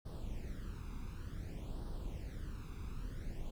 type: noise with flanger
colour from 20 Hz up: brown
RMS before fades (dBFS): -43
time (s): 0.05-3.51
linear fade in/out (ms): 10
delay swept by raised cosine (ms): 0.21 to 0.82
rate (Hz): 0.55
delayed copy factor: +0.75
effects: none

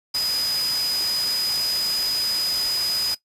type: tone in noise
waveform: sine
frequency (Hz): 4978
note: D#8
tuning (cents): 0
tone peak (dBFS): -20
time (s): 0.14-3.15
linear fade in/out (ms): 10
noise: white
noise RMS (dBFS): -30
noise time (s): 0.14-3.15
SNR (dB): +7
effects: noise-tail reverb RT60 0.1 s tail -18 dB re dry + resampled to 32000 Hz

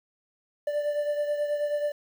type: beating tone pair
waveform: triangle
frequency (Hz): 587.3 / 596.6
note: D5 / D5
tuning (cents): 0 / +27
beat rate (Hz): 9.3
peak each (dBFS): -24 / -32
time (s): 0.67-1.92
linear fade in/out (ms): 5
effects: 9-bit

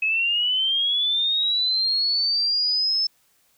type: linear sweep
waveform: sine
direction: up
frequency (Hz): 2556 to 5274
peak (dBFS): -19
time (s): 0.02-3.07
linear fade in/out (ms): 5
effects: white hiss -63 dBFS RMS until 3.57 s

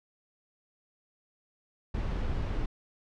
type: noise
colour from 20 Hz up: brown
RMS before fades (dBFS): -31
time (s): 1.94-2.66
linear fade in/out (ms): 5
effects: low-pass 4000 Hz 12 dB/octave

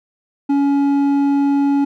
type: tone with hard clipping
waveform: sine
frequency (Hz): 281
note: C#4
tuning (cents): +24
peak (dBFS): -14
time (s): 0.49-1.85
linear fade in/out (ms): 10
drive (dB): 6
effects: none

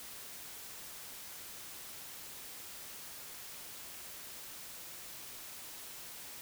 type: silence
effects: white hiss -48 dBFS RMS until 6.41 s

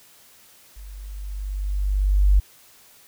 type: tone with level ramp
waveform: sine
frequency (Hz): 49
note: G1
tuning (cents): 0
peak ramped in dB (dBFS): -37 to -11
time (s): 0.76-2.4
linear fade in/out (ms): 10
effects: white hiss -52 dBFS RMS until 3.07 s

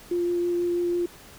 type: tone with vibrato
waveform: sine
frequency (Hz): 349.2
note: F4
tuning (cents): 0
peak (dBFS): -22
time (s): 0.11-1.06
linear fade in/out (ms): 5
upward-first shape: sine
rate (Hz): 6.1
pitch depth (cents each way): 8
effects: pink hiss -48 dBFS RMS until 1.38 s

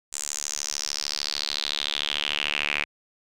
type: tone with band-pass filter sweep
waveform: sawtooth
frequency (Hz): 73.42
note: D2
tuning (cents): 0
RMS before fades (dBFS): -29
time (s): 0.12-2.85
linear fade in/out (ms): 20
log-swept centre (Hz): 7600 to 2400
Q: 4.8
effects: none

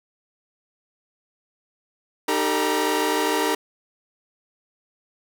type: tone cluster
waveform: sawtooth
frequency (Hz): 304.9 / 391.6 / 451 / 955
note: D#4 / G4 / A4 / A#5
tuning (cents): -35 / -2 / +43 / +42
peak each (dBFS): -22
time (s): 2.28-3.55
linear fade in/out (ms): 5
effects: none

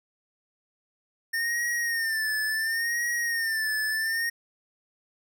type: tone with vibrato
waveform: square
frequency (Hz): 1816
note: A#6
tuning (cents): -46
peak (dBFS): -26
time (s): 1.33-4.3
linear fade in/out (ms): 10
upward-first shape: sine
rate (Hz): 0.71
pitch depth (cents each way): 77
effects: none

